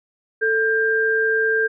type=tone pair together; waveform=sine; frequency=442.6 / 1592 Hz; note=A4 / G6; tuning=+10 / +26 cents; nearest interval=octave + minor seventh; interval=2216 cents; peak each=-20 / -18 dBFS; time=0.41-1.68 s; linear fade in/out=20 ms; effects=none